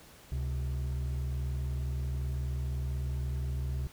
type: tone pair together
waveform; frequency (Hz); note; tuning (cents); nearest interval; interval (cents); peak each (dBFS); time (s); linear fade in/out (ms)
triangle; 69.3 / 129.28; C#2 / C3; 0 / -20; major seventh; 1080; -29 / -33; 0.32-3.87; 0
effects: tanh soft clip ceiling -25 dBFS + pink hiss -55 dBFS RMS until 3.92 s